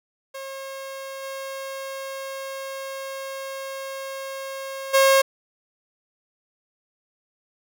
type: tone with level steps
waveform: sawtooth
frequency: 540 Hz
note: C#5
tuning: 45 cents flat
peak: -29 / -27 / -10 dBFS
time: 0.34-5.22 s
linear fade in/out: 10 ms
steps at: 1.22 / 4.93 s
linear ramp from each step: 20 ms
effects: none